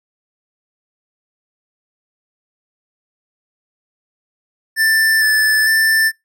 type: tone with vibrato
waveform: square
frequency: 1760 Hz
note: A6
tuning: in tune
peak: -12 dBFS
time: 4.76-6.12 s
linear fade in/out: 50 ms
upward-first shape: square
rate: 1.1 Hz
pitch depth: 14 cents each way
effects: noise-tail reverb RT60 0.2 s tail -26 dB re dry